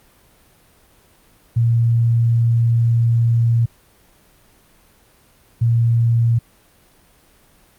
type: tone pair in turn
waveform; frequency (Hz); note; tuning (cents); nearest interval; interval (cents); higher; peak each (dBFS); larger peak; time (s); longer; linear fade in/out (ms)
sine; 116.54 / 116.54; A#2 / A#2; 0 / 0; unison; 0; neither; -12; neither; 1.56-3.66 / 5.61-6.39; first; 10
effects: pink hiss -53 dBFS RMS until 7.78 s + Opus 32 kbps